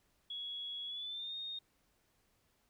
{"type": "tone with pitch glide", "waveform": "sine", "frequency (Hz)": [3350, 3696], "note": ["G#7", "A#7"], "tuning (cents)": [14, -16], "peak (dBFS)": -40, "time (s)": [0.3, 1.59], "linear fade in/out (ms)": 5, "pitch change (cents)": 170, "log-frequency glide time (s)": [0.86, 1.35], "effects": ["pink hiss -75 dBFS RMS until 2.69 s"]}